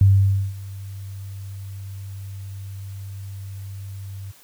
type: tone with ADSR envelope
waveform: sine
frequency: 97.8 Hz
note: G2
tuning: 4 cents flat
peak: -9 dBFS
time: 0.01-4.32 s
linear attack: 3 ms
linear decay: 520 ms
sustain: -22 dB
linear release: 14 ms
effects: white hiss -51 dBFS RMS until 4.43 s